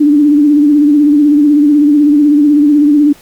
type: tone with vibrato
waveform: sine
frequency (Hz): 293.7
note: D4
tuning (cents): 0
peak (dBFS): -4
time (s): 0-3.13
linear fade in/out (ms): 10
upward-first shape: sine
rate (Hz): 16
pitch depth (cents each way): 53
effects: pink hiss -41 dBFS RMS until 3.21 s